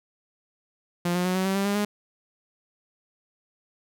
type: tone with pitch steps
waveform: sawtooth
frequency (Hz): 174.61 / 178.9 / 183.29 / 187.79 / 192.4 / 197.13 / 202 / 206.9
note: F3 / F3 / F#3 / F#3 / G3 / G3 / G#3 / G#3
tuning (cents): 0 / +42 / -16 / +26 / -32 / +10 / -48 / -6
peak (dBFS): -19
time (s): 1.05-1.85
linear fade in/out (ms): 5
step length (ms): 100
effects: none